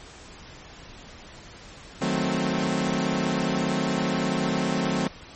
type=chord; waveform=sawtooth; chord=D# diminished seventh; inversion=none; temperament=equal; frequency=155.56 / 185 / 220 / 261.6 Hz; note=D#3 / F#3 / A3 / C4; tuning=0 / 0 / 0 / 0 cents; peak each=-27 / -24 / -25 / -24 dBFS; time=2.01-5.08 s; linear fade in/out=10 ms
type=clicks; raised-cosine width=2 ms; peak=-30 dBFS; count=8; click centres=2.311 / 2.536 / 2.586 / 2.813 / 2.941 / 3.269 / 3.322 / 3.531 s
effects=pink hiss -45 dBFS RMS until 5.35 s + MP3 32 kbps